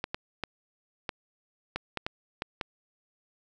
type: clicks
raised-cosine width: 0.3 ms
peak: -15 dBFS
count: 9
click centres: 0.041 / 0.145 / 0.437 / 1.092 / 1.76 / 1.973 / 2.065 / 2.421 / 2.612 s
effects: none